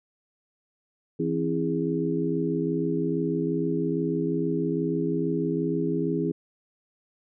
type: harmonic tone with a mistuned harmonic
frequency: 82.41 Hz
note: E2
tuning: in tune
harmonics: 2 / 3 / 4 / 5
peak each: -29 / -29 / -29 / -29 dBFS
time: 1.19-6.32 s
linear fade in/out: 10 ms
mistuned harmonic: 3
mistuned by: +110 cents
effects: none